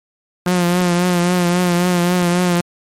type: tone with vibrato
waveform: sawtooth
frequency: 177.1 Hz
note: F3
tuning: 24 cents sharp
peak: -9 dBFS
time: 0.46-2.61 s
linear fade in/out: 5 ms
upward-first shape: triangle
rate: 3.7 Hz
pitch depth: 47 cents each way
effects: MP3 64 kbps